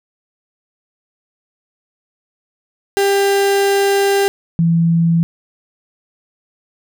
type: tone pair in turn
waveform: 35% pulse / sine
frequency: 397.2 / 167 Hz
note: G4 / E3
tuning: +23 / +23 cents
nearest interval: octave + minor third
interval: 1500 cents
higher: first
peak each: -10 dBFS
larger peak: neither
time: 2.97-4.28 / 4.59-5.23 s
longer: first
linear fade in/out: 0 ms
effects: none